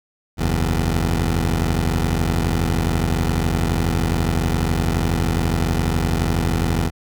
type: tone pair together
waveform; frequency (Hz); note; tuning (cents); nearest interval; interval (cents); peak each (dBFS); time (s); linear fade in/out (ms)
15% pulse; 47.2 / 82.41; F#1 / E2; +35 / 0; minor seventh; 965; -14; 0.37-6.91; 50
effects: none